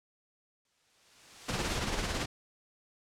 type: noise with exponential growth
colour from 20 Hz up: white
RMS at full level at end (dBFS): -36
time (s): 0.65-1.76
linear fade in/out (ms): 2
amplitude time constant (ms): 240
type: noise with tremolo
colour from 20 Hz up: pink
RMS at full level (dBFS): -31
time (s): 1.48-2.26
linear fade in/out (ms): 10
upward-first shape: sine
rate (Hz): 18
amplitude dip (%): 45
effects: low-pass 7000 Hz 12 dB/octave